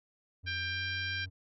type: tone with pitch glide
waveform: triangle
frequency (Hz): 89.3 to 92.98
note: F2 to F#2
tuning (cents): +39 to +9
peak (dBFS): -39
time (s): 0.43-1.3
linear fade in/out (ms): 20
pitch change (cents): +70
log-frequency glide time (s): 0.67-0.79
type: harmonic tone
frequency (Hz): 793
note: G5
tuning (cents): +20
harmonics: 2 / 3 / 4 / 5 / 6 / 7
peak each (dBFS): -36 / -40 / -42 / -44 / -46 / -47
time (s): 0.46-1.26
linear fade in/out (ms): 20
effects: none